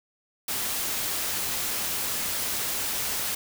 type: noise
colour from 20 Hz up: white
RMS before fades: -29 dBFS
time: 0.48-3.35 s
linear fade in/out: 5 ms
effects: none